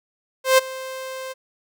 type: tone with ADSR envelope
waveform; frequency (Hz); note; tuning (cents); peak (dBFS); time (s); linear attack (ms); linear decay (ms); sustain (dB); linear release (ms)
sawtooth; 523.3; C5; 0; -6; 0.44-1.34; 140; 17; -20; 25
effects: none